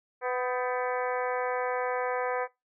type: harmonic tone with a mistuned harmonic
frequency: 250 Hz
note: B3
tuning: 21 cents sharp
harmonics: 2 / 3 / 4 / 5 / 6 / 7 / 8 / 9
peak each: -30 / -34 / -36 / -38 / -40 / -41 / -42 / -43 dBFS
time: 0.21-2.48 s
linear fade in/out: 50 ms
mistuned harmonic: 6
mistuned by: +72 cents
effects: noise-tail reverb RT60 0.2 s tail -21 dB re dry